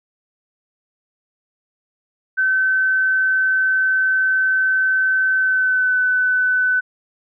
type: tone with pitch glide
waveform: sine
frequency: 1531 to 1505.6 Hz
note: G6 to F#6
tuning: -41 to +30 cents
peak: -14 dBFS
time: 2.37-6.81 s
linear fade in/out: 20 ms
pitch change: -29 cents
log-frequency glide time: 5.35-5.98 s
effects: none

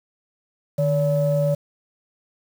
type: tone pair together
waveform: sine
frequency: 151.5 / 572 Hz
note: D#3 / D5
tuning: -46 / -46 cents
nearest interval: octave + major seventh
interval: 2300 cents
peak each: -19 dBFS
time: 0.78-1.55 s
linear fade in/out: 10 ms
effects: tanh soft clip ceiling -11 dBFS + 7-bit

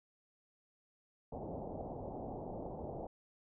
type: low-pass noise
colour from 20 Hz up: white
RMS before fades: -44 dBFS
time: 1.32-3.07 s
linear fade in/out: 5 ms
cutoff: 790 Hz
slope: 48 dB/octave
effects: none

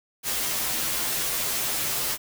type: noise with comb filter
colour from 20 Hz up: white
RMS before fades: -27 dBFS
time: 0.23-2.18 s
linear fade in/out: 50 ms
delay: 11 ms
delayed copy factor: -0.8
effects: none

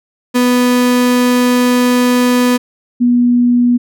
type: tone pair in turn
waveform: 35% pulse / sine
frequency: 247.3 / 242.9 Hz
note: B3 / B3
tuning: +3 / -29 cents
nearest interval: unison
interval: 32 cents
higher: first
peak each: -7 dBFS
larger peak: neither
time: 0.34-2.58 / 3-3.78 s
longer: first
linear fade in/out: 20 ms
effects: none

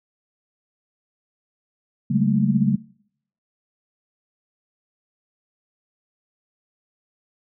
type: tone cluster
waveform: sine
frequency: 140.1 / 189.6 / 207 / 222.2 Hz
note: C#3 / F#3 / G#3 / A3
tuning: +19 / +43 / -5 / +17 cents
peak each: -22 dBFS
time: 2.1-2.76 s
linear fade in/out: 10 ms
effects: noise-tail reverb RT60 0.7 s tail -23 dB re dry

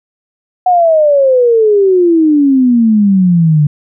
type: exponential sweep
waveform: sine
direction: down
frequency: 740 to 145.1 Hz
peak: -5 dBFS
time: 0.66-3.67 s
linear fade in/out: 5 ms
effects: none

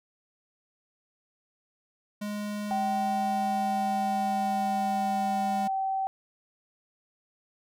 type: tone with pitch glide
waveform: square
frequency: 207.7 to 203 Hz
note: G#3 to G#3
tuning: 0 to -39 cents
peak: -32 dBFS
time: 2.21-5.68 s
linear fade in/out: 10 ms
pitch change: -39 cents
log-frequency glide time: 2.83-5.42 s
type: tone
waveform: sine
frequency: 771 Hz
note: G5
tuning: 29 cents flat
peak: -26 dBFS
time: 2.71-6.07 s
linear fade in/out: 0 ms
effects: none

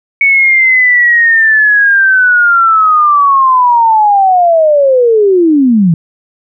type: linear sweep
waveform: sine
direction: down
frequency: 2231 to 155.56 Hz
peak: -4 dBFS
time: 0.21-5.94 s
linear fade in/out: 2 ms
effects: none

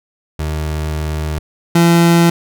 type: tone pair in turn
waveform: 30% pulse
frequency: 77 / 169.6 Hz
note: D#2 / E3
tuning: -17 / +50 cents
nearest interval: octave + major second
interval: 1367 cents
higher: second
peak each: -15 / -5 dBFS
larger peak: second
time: 0.39-1.39 / 1.75-2.3 s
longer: first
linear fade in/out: 5 ms
effects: none

